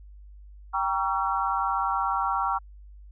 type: chord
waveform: sine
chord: G diminished seventh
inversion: none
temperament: just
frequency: 784 / 940.8 / 1128.9 / 1354.7 Hz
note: G5 / Bb5 / Db6 / Fb6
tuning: 0 / +16 / +31 / +47 cents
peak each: -29 dBFS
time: 0.73-2.59 s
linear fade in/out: 20 ms
effects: added 50 Hz sine -44 dBFS peak until 3.11 s

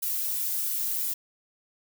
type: noise with flanger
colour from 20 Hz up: violet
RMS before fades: -29 dBFS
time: 0.02-1.14 s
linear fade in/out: 10 ms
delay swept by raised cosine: 2 to 2.51 ms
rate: 2.9 Hz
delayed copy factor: +0.8
effects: none

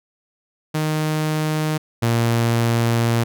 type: tone pair in turn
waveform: sawtooth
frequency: 154.8 / 116.6 Hz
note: D#3 / A#2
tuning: -9 / +1 cents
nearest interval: perfect fourth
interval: 490 cents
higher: first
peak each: -15 / -12 dBFS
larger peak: second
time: 0.74-1.78 / 2.02-3.24 s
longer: second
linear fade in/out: 10 ms
effects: none

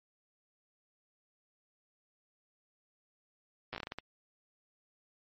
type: slowing click train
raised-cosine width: 0.3 ms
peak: -23 dBFS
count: 10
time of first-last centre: 3.73-3.986 s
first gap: 8 ms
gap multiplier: 1.3
effects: MP3 32 kbps

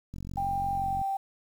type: click train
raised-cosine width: 5 ms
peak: -27 dBFS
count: 41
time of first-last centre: 0.14-1.015 s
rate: 45.7 Hz
type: tone with pitch glide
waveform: sine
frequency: 794 to 781.7 Hz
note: G5 to G5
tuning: +22 to -5 cents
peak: -27 dBFS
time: 0.37-1.17 s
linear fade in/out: 5 ms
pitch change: -27 cents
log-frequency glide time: 0.75-0.84 s
effects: 9-bit

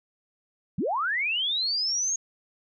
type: linear sweep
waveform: sine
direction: up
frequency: 130 to 6645 Hz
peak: -24 dBFS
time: 0.78-2.16 s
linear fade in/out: 5 ms
effects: none

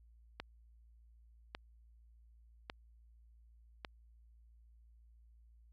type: click train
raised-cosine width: 0.3 ms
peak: -25 dBFS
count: 4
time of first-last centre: 0.4-3.848 s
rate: 0.87 Hz
effects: added 57 Hz sine -60 dBFS peak until 5.72 s

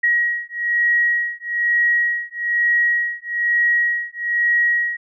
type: beating tone pair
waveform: sine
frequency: 1900 / 1901.1 Hz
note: A#6 / A#6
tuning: +33 / +34 cents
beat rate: 1.1 Hz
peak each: -19 dBFS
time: 0.03-4.97 s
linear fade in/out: 10 ms
effects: none

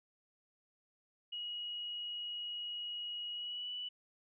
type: tone with pitch glide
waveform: sine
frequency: 2900 to 2961 Hz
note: F#7 to F#7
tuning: -35 to +1 cents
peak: -39 dBFS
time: 1.32-3.89 s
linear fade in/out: 10 ms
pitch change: +36 cents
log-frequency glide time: 3.33-3.71 s
effects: none

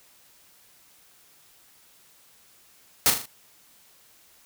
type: noise with echo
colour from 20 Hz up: white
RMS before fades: -18 dBFS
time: 3.06-3.1 s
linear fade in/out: 0 ms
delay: 39 ms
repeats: 4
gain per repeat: -6 dB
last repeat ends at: 3.256 s
effects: white hiss -57 dBFS RMS until 4.45 s

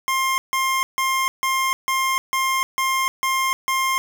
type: tone bursts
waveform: 25% pulse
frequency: 1060 Hz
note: C6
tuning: 22 cents sharp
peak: -15 dBFS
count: 9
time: 0.08-3.98 s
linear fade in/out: 0 ms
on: 300 ms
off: 150 ms
effects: none

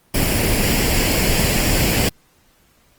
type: noise with comb filter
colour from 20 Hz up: pink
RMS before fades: -17 dBFS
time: 0.14-2.09 s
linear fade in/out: 5 ms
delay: 0.4 ms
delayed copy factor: +0.55
effects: pink hiss -57 dBFS RMS until 2.98 s + Opus 24 kbps

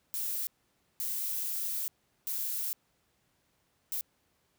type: noise bursts at uneven times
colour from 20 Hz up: violet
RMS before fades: -34 dBFS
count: 4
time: 0.14-0.47 / 1-1.88 / 2.27-2.73 / 3.92-4.01 s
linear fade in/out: 0 ms
effects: pink hiss -73 dBFS RMS until 4.58 s + high-pass 60 Hz 12 dB/octave

